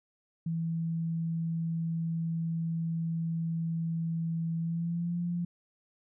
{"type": "tone with pitch glide", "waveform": "sine", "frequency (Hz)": [164.81, 173.5], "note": ["E3", "F3"], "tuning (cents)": [0, -11], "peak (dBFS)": -29, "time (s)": [0.46, 5.45], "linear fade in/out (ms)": 5, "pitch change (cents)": 89, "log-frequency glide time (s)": [4.58, 5.18], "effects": []}